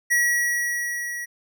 square tone with level ramp, 1921 Hz, B6, 48 cents flat, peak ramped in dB -17 to -30 dBFS, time 0.1-1.26 s, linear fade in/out 20 ms, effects none

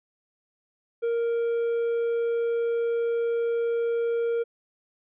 triangle tone, 466.2 Hz, A#4, in tune, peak -21 dBFS, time 1.02-4.44 s, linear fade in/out 20 ms, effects resampled to 8000 Hz

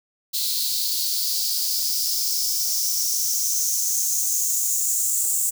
blue noise with high-pass filter sweep, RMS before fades -23 dBFS, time 0.33-5.51 s, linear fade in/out 20 ms, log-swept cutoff 4100 to 7600 Hz, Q 5.3, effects none

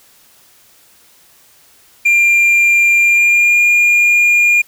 triangle tone with pitch glide, 2389 to 2417 Hz, D7 to D7, +29 to +49 cents, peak -6 dBFS, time 2.05-4.62 s, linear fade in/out 10 ms, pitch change +20 cents, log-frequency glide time 2.99-3.6 s, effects white hiss -48 dBFS RMS until 4.67 s

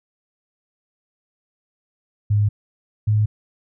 sine tone pair in turn, 103.83 / 106.5 Hz, G#2 / G#2, 0 / +44 cents, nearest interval unison, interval 44 cents, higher second, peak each -14 / -14 dBFS, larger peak neither, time 2.3-2.49 / 3.07-3.26 s, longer neither, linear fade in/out 10 ms, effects none

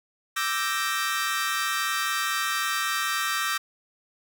sawtooth chord, E half-diminished seventh, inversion third, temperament equal, 1174.7 / 1318.5 / 1568 / 1864.7 Hz, D6 / E6 / G6 / Bb6, 0 / 0 / 0 / 0 cents, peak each -27 dBFS, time 0.36-3.58 s, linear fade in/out 10 ms, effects none

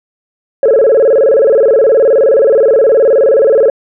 sine tone with vibrato, 493.9 Hz, B4, in tune, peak -3 dBFS, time 0.63-3.7 s, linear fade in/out 2 ms, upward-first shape square, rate 19 Hz, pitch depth 190 cents each way, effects tanh soft clip ceiling -1 dBFS

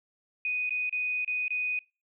sine tone with dropouts, 2489 Hz, D#7, in tune, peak -27 dBFS, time 0.45-1.79 s, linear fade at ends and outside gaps 2 ms, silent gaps 0.694-0.706 / 0.895-0.926 / 1.247-1.277 / 1.481-1.505 s, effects noise-tail reverb RT60 0.3 s tail -24 dB re dry

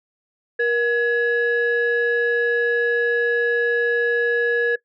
sine tone pair together, 473.3 / 1686.6 Hz, A#4 / G#6, +26 / +26 cents, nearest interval octave + minor seventh, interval 2200 cents, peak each -18 dBFS, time 0.59-4.76 s, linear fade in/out 10 ms, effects noise-tail reverb RT60 0.1 s tail -21 dB re dry + tanh soft clip ceiling -12 dBFS

